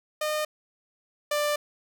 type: tone pair in turn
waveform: sawtooth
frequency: 610 / 591.3 Hz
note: D#5 / D5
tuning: -34 / +12 cents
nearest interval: minor second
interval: 54 cents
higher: first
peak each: -22 / -20 dBFS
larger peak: second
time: 0.21-0.45 / 1.31-1.56 s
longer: second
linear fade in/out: 5 ms
effects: none

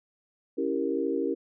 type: chord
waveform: sine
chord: C# diminished seventh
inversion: none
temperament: equal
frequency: 277.2 / 329.6 / 392 / 466.2 Hz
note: C#4 / E4 / G4 / Bb4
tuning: 0 / 0 / 0 / 0 cents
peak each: -31 dBFS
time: 0.57-1.35 s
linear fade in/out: 20 ms
effects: none

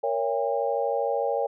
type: chord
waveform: sine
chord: A# diminished seventh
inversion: none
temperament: just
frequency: 466.2 / 559.4 / 671.3 / 805.5 Hz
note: A#4 / C#5 / E5 / G5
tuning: 0 / +16 / +31 / +47 cents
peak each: -28 / -27 / -33 / -29 dBFS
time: 0.03-1.47 s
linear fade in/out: 10 ms
effects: none

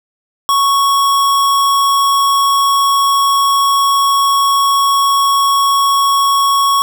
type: tone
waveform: square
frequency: 1108.7 Hz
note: C#6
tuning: in tune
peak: -10 dBFS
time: 0.49-6.82 s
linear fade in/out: 0 ms
effects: 7-bit

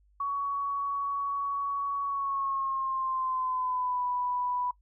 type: tone with pitch glide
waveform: sine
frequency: 1122 to 988.1 Hz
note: C#6 to B5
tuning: +21 to +1 cents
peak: -28 dBFS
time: 0.2-4.71 s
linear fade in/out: 5 ms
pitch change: -220 cents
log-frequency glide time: 2.05-4.04 s
effects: noise-tail reverb RT60 0.1 s tail -20 dB re dry + added 50 Hz sine -61 dBFS peak until 4.81 s

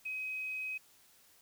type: tone with quantisation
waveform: sine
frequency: 2529 Hz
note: D#7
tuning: 28 cents sharp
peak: -36 dBFS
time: 0.05-0.78 s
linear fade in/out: 10 ms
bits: 10
effects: white hiss -64 dBFS RMS until 1.41 s

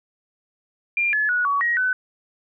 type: tone with pitch steps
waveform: sine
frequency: 2393 / 1714 / 1463 / 1129 / 1892 / 1507 Hz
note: D7 / A6 / F#6 / C#6 / A#6 / F#6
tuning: +32 / -46 / -20 / +31 / +25 / +31 cents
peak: -18 dBFS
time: 0.97-1.93 s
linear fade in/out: 2 ms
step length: 160 ms
effects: none

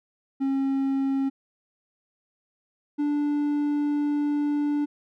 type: tone pair in turn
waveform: triangle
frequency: 271.1 / 292.6 Hz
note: C#4 / D4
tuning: -38 / -6 cents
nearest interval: minor second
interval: 132 cents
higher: second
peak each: -20 / -20 dBFS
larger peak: neither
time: 0.4-1.3 / 2.98-4.86 s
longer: second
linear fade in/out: 20 ms
effects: none

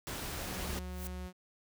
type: noise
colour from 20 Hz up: pink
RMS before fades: -40 dBFS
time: 0.07-0.79 s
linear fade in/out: 0 ms
type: tone with pitch glide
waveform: sawtooth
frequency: 185 to 182.45 Hz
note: F#3 to F#3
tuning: 0 to -24 cents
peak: -40 dBFS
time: 0.46-1.33 s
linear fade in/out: 50 ms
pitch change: -24 cents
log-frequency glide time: 0.63-0.69 s
type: tone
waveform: sine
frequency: 70.8 Hz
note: C#2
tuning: 37 cents sharp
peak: -40 dBFS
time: 0.56-1.28 s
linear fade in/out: 20 ms
type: noise with exponential growth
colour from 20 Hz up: blue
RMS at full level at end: -41 dBFS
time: 0.82-1.07 s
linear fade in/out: 0 ms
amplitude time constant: 54 ms
effects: none

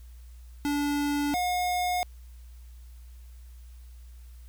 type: tone pair in turn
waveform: square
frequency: 289.1 / 719.7 Hz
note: D4 / F#5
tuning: -27 / -48 cents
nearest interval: octave + major third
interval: 1579 cents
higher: second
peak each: -26 dBFS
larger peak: neither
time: 0.65-1.34 / 1.34-2.03 s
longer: neither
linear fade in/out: 0 ms
effects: added 60 Hz sine -44 dBFS peak until 4.48 s + white hiss -63 dBFS RMS until 4.48 s

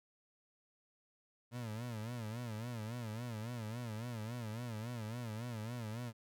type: tone with vibrato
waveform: 30% pulse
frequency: 114.7 Hz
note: A#2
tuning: 28 cents flat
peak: -38 dBFS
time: 1.51-6.13 s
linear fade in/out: 50 ms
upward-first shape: sine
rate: 3.6 Hz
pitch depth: 130 cents each way
effects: none

